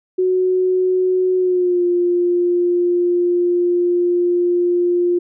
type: tone with pitch glide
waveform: sine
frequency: 369.3 to 351.8 Hz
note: F#4 to F4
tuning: -3 to +13 cents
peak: -13 dBFS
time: 0.18-5.19 s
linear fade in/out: 10 ms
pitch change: -84 cents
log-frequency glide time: 1.37-1.84 s
effects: none